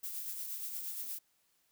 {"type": "noise with tremolo", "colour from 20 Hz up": "violet", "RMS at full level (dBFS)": -39, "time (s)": [0.03, 1.19], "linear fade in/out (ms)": 10, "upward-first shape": "triangle", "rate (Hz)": 8.5, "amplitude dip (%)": 45, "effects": ["white hiss -74 dBFS RMS until 1.71 s"]}